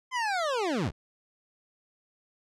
25% pulse linear sweep, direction down, 1046.5 to 42.67 Hz, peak -23 dBFS, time 0.11-0.92 s, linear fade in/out 50 ms, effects low-pass 6000 Hz 12 dB/octave

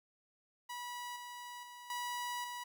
sawtooth tone with level steps, 974 Hz, B5, 24 cents flat, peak -38 / -42 / -46 / -34 / -38 dBFS, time 0.69-2.64 s, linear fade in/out 10 ms, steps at 1.16 / 1.63 / 1.9 / 2.44 s, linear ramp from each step 2 ms, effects 12-bit

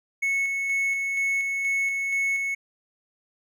triangle tone with tremolo, 2201 Hz, C#7, 13 cents flat, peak -20 dBFS, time 0.22-2.55 s, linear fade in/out 10 ms, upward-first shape square, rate 2.1 Hz, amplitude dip 30%, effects none

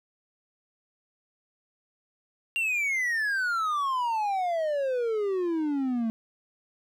triangle exponential sweep, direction down, 2794 to 220.2 Hz, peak -23 dBFS, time 2.56-6.1 s, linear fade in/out 0 ms, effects none

